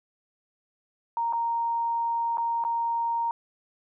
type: tone with dropouts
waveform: sine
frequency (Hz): 930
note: A#5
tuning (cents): -4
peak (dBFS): -24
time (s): 1.17-3.31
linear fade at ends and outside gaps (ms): 1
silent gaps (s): 1.326-1.333 / 2.372-2.381 / 2.639-2.649
effects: none